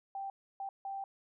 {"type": "tone bursts at uneven times", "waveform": "sine", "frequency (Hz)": 784, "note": "G5", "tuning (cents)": 0, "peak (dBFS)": -37, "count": 3, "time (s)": [[0.15, 0.3], [0.6, 0.69], [0.85, 1.04]], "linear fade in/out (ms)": 2, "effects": []}